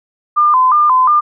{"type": "tone with vibrato", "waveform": "sine", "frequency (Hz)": 1108.7, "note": "C#6", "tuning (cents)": 0, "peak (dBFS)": -7, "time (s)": [0.36, 1.21], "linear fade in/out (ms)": 20, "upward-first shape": "square", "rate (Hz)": 2.8, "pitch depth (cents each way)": 140, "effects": []}